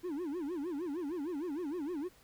triangle tone with vibrato, 318.5 Hz, D#4, 41 cents sharp, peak -33 dBFS, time 0.03-2.09 s, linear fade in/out 20 ms, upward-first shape sine, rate 6.5 Hz, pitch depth 250 cents each way, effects pink hiss -63 dBFS RMS until 2.23 s

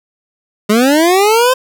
25% pulse linear sweep, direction up, 202.1 to 523 Hz, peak -4 dBFS, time 0.69-1.54 s, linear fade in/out 10 ms, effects none

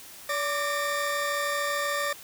40% pulse tone cluster, 574 / 1181 / 1824 Hz, D5 / D6 / A#6, -40 / +9 / -38 cents, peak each -30 dBFS, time 0.29-2.13 s, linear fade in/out 5 ms, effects white hiss -46 dBFS RMS until 2.23 s

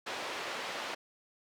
pink band-pass noise, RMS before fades -39 dBFS, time 0.06-0.95 s, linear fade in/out 10 ms, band 510 to 4100 Hz, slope 12 dB/octave, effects none

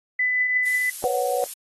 sine tone with tremolo, 2000 Hz, B6, 21 cents sharp, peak -18 dBFS, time 0.19-0.9 s, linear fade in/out 5 ms, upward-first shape triangle, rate 5.9 Hz, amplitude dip 25%
violet noise, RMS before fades -30 dBFS, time 0.65-1.54 s, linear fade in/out 10 ms
sine chord, B suspended second, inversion none, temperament equal, 493.9 / 554.4 / 740 Hz, B4 / C#5 / F#5, 0 / 0 / 0 cents, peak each -25 / -26 / -25 dBFS, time 1.04-1.44 s, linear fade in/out 0 ms
effects AAC 32 kbps

